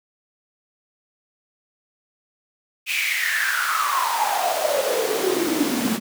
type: noise with high-pass filter sweep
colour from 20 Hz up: pink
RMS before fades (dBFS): -22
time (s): 2.86-6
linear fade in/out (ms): 50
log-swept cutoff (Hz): 2600 to 210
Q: 9.5
effects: none